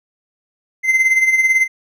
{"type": "tone with tremolo", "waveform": "triangle", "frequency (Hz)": 2071, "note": "C7", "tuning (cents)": -18, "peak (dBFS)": -7, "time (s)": [0.83, 1.68], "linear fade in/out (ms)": 50, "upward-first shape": "sine", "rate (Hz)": 18, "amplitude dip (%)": 60, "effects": []}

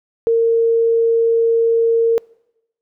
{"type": "tone", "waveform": "sine", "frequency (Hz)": 458.8, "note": "A#4", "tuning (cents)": -28, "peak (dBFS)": -11, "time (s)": [0.27, 2.18], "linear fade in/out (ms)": 0, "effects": ["noise-tail reverb RT60 0.9 s tail -25 dB re dry"]}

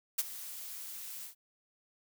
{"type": "noise with ADSR envelope", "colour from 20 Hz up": "blue", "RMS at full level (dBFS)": -28, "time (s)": [0.18, 1.35], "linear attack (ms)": 11, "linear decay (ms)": 30, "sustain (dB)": -16, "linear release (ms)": 110, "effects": []}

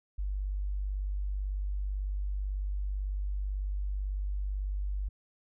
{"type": "tone", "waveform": "sine", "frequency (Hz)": 49.04, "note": "G1", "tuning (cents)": 1, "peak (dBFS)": -30, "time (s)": [0.18, 5.09], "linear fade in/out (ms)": 10, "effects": []}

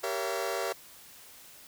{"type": "chord", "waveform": "sawtooth", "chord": "G diminished seventh", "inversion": "none", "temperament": "just", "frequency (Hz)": [392, 470.4, 564.5, 677.4], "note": ["G4", "Bb4", "Db5", "Fb5"], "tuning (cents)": [0, 16, 31, 47], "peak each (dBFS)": -32, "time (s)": [0.03, 0.73], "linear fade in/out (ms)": 10, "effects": ["white hiss -52 dBFS RMS until 1.67 s"]}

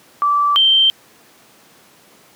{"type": "tone pair in turn", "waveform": "sine", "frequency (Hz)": [1162, 3133], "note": ["D6", "G7"], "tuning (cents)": [-19, -2], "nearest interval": "octave + perfect fourth", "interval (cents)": 1717, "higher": "second", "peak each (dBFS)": [-12, -9], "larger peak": "second", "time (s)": [[0.22, 0.56], [0.56, 0.9]], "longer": "neither", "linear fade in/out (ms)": 0, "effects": ["pink hiss -48 dBFS RMS until 2.35 s", "high-pass 200 Hz 12 dB/octave"]}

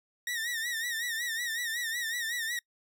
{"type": "tone with vibrato", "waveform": "sawtooth", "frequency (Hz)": 1864.7, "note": "A#6", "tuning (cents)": 0, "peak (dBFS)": -28, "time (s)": [0.27, 2.59], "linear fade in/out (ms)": 2, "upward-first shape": "sine", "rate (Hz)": 5.4, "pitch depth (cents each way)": 88, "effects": ["noise-tail reverb RT60 0.1 s tail -25 dB re dry"]}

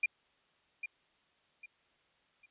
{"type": "tone with echo", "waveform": "sine", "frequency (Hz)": 2400, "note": "D7", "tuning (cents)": 37, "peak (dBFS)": -26, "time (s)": [0.03, 0.06], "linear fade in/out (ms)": 5, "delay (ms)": 800, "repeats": 3, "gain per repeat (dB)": -10, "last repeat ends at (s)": 2.46, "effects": ["white hiss -71 dBFS RMS until 2.5 s", "resampled to 8000 Hz"]}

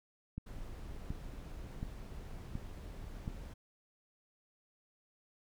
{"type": "click train", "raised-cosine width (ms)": 5, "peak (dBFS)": -27, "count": 5, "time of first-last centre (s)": [0.38, 3.279], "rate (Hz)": 1.38}
{"type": "noise", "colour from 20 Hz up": "brown", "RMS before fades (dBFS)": -46, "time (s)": [0.46, 3.54], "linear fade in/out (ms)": 10}
{"effects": []}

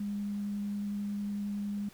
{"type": "tone with vibrato", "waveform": "sine", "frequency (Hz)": 203.9, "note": "G#3", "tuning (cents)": -32, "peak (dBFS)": -32, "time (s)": [0, 1.89], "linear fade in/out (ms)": 5, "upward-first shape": "triangle", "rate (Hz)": 11, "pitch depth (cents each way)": 8, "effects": ["pink hiss -57 dBFS RMS until 1.93 s"]}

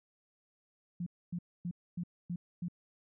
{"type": "tone bursts", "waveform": "sine", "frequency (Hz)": 174.61, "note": "F3", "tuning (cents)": 0, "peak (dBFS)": -34, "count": 6, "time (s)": [1, 2.684], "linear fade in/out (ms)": 5, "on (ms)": 64, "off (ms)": 260, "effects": []}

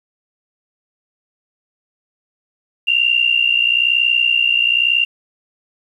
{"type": "tone pair together", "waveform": "sine", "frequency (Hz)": [2751, 2812], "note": ["F7", "F7"], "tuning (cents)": [-27, 11], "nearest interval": "unison", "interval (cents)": 38, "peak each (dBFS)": -15, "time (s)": [2.87, 5.05], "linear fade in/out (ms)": 10, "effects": ["8-bit"]}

